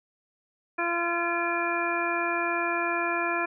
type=harmonic tone; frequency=342.6 Hz; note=F4; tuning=33 cents flat; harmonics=1 / 2 / 3 / 4 / 5 / 7; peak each=-32 / -32 / -32 / -32 / -32 / -32 dBFS; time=0.78-3.46 s; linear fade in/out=10 ms; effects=none